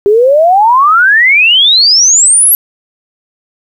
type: exponential sweep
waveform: sine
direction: up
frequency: 394.5 to 11840 Hz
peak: -3 dBFS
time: 0.06-2.55 s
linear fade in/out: 0 ms
effects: 7-bit